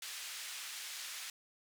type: band-pass noise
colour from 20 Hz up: pink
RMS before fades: -45 dBFS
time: 0.02-1.3 s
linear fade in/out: 2 ms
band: 2200 to 11000 Hz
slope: 12 dB/octave
effects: none